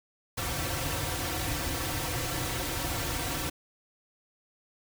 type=noise with comb filter; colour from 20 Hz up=pink; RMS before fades=-32 dBFS; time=0.37-3.5 s; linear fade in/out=10 ms; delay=4.8 ms; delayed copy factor=-0.95; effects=none